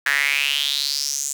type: tone with high-pass filter sweep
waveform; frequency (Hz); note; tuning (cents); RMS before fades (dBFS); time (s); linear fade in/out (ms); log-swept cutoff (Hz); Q
sawtooth; 141.5; C#3; +36; -22; 0.06-1.33; 5; 1700 to 7400; 5.9
effects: none